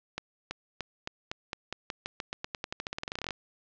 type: accelerating click train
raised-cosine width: 0.2 ms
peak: -16 dBFS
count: 29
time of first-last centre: 0.18-3.307 s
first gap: 330 ms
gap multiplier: 0.9
effects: low-pass 5000 Hz 12 dB/octave